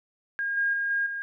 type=tone with level steps; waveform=sine; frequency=1622 Hz; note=G#6; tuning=41 cents flat; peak=-26 / -22 / -25 / -23 / -30 dBFS; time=0.39-1.22 s; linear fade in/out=0 ms; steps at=0.57 / 0.73 / 0.9 / 1.06 s; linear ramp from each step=5 ms; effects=none